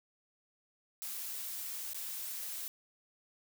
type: noise with dropouts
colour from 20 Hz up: blue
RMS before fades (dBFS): -41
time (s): 1.02-2.68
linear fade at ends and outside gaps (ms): 0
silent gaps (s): 1.933-1.945
effects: none